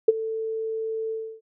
sine tone with ADSR envelope, 444 Hz, A4, 16 cents sharp, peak -9 dBFS, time 0.08-1.41 s, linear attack 6 ms, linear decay 27 ms, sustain -17 dB, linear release 300 ms, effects none

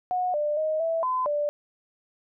sine tone with pitch steps, 729 / 595 / 624 / 657 / 1019 / 588 Hz, F#5 / D5 / D#5 / E5 / C6 / D5, -26 / +22 / +5 / -6 / -46 / +2 cents, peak -23 dBFS, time 0.11-1.49 s, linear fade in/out 0 ms, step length 230 ms, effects none

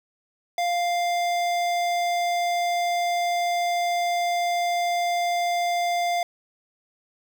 square tone with notch filter, 698.5 Hz, F5, in tune, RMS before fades -24 dBFS, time 0.58-6.23 s, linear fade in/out 2 ms, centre 11000 Hz, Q 1, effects none

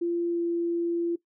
sine tone with pitch glide, 343.2 to 341 Hz, F4 to F4, -30 to -41 cents, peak -24 dBFS, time 0.01-1.16 s, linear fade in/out 10 ms, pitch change -11 cents, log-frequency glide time 0.3-0.4 s, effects noise-tail reverb RT60 0.1 s tail -18 dB re dry

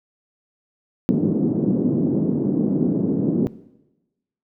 white band-pass noise, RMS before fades -20 dBFS, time 1.09-3.47 s, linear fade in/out 0 ms, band 160 to 310 Hz, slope 24 dB/octave, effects noise-tail reverb RT60 1.0 s tail -19 dB re dry

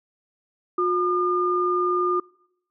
sine tone pair together, 358.8 / 1210 Hz, F4 / D#6, +47 / -49 cents, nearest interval octave + major sixth, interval 2104 cents, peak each -22 dBFS, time 0.78-2.2 s, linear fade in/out 5 ms, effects noise-tail reverb RT60 0.8 s tail -26 dB re dry

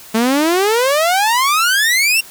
sawtooth exponential sweep, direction up, 216.4 to 2794 Hz, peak -8 dBFS, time 0.14-2.21 s, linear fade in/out 10 ms, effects white hiss -38 dBFS RMS until 2.3 s

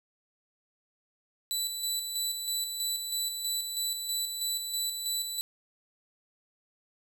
20% pulse tone with tremolo, 3970 Hz, B7, 8 cents sharp, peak -23 dBFS, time 1.51-5.41 s, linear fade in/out 0 ms, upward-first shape square, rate 3.1 Hz, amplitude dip 45%, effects 10-bit

